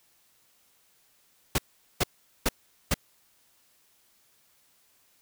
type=noise bursts; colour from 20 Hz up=pink; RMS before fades=-24 dBFS; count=4; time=1.55-2.942 s; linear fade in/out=5 ms; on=33 ms; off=420 ms; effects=white hiss -65 dBFS RMS until 5.21 s